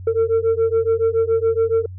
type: beating tone pair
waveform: sine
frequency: 449.2 / 456.3 Hz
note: A4 / A#4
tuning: +36 / -37 cents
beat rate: 7.1 Hz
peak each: -16 dBFS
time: 0.07-1.86 s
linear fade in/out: 5 ms
effects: tanh soft clip ceiling -12 dBFS + added 92 Hz sine -31 dBFS peak until 1.98 s